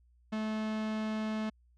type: tone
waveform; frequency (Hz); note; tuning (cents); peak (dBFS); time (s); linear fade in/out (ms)
45% pulse; 217; A3; -24; -32; 0.32-1.5; 10
effects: added 60 Hz sine -62 dBFS peak until 1.77 s + low-pass 4000 Hz 12 dB/octave